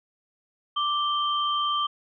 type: tone pair together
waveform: sine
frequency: 1174.7 / 3136 Hz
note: D6 / G7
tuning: 0 / 0 cents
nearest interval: octave + perfect fourth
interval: 1700 cents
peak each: -24 / -28 dBFS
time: 0.76-1.87 s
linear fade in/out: 10 ms
effects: none